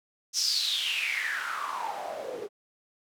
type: noise with band-pass filter sweep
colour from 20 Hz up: white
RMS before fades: -31 dBFS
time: 0.33-2.49 s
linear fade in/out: 50 ms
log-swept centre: 5900 to 400 Hz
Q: 8
effects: none